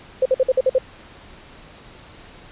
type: tone bursts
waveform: sine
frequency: 519 Hz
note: C5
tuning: 14 cents flat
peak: -12 dBFS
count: 7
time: 0.22-0.784 s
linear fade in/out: 5 ms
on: 36 ms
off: 52 ms
effects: pink hiss -44 dBFS RMS until 2.51 s + resampled to 8000 Hz

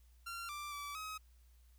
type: tone with pitch steps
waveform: sawtooth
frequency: 1377 / 1178 / 1155 / 1270 Hz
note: F6 / D6 / D6 / D#6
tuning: -25 / +5 / -29 / +35 cents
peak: -39 dBFS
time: 0.26-1.18 s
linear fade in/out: 10 ms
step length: 230 ms
effects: added 60 Hz sine -61 dBFS peak until 1.78 s + white hiss -75 dBFS RMS until 1.78 s

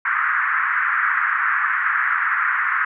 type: band-pass noise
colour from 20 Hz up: pink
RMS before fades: -20 dBFS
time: 0.05-2.85 s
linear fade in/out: 5 ms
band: 1200 to 1900 Hz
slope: 48 dB/octave
effects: none

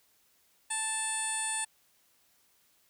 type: tone with low-pass filter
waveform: 15% pulse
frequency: 880 Hz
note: A5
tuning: in tune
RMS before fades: -33 dBFS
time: 0.7-1.65 s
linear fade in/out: 10 ms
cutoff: 8900 Hz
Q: 9.3
effects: white hiss -68 dBFS RMS until 2.89 s

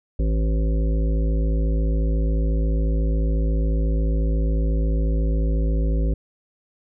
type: harmonic tone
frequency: 54.1 Hz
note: A1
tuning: 29 cents flat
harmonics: 1 / 3 / 5 / 7 / 9 / 10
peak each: -18 / -28 / -32 / -35 / -37 / -38 dBFS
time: 0.19-6.14 s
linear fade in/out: 5 ms
effects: none

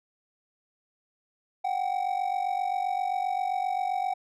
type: ring-modulated tone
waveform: triangle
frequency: 758 Hz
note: F#5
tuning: 42 cents sharp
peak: -21 dBFS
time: 1.64-4.14 s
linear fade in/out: 10 ms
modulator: 23.8 Hz
effects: none

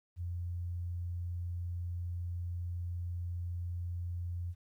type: tone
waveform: sine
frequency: 87.31 Hz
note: F2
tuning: in tune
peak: -35 dBFS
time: 0.16-4.55 s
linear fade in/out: 50 ms
effects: 12-bit

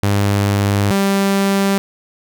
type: tone pair in turn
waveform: sawtooth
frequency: 100.9 / 196.85 Hz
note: G#2 / G3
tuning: -49 / +8 cents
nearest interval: octave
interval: 1157 cents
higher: second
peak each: -9 dBFS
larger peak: neither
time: 0.03-0.91 / 0.91-1.78 s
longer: first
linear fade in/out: 0 ms
effects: none

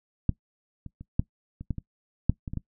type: clicks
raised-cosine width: 5 ms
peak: -9 / -27 / -29 / -9 / -26 / -16 / -22 / -7 / -22 / -21 / -18 dBFS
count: 11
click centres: 0.293 / 0.863 / 1.01 / 1.195 / 1.61 / 1.707 / 1.783 / 2.296 / 2.478 / 2.535 / 2.573 s
effects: noise-tail reverb RT60 0.1 s tail -20 dB re dry

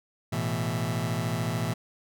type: chord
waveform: sawtooth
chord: A suspended second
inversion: none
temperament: just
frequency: 110 / 123.75 / 165 Hz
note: A2 / B2 / E3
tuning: 0 / +4 / +2 cents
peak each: -27 dBFS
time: 0.32-1.74 s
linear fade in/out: 10 ms
effects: none

